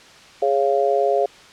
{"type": "chord", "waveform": "sine", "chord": "Db major", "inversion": "second", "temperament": "just", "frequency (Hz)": [415.8, 554.4, 693], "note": ["Ab4", "Db5", "F5"], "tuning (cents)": [2, 0, -14], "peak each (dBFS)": -20, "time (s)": [0.42, 1.26], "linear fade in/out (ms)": 5, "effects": ["white hiss -45 dBFS RMS until 1.52 s", "low-pass 5000 Hz 12 dB/octave"]}